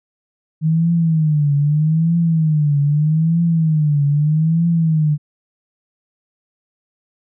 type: tone with vibrato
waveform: sine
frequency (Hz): 155.6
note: D#3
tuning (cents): 0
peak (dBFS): -12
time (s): 0.61-5.18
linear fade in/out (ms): 50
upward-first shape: triangle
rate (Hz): 0.8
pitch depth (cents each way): 160
effects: none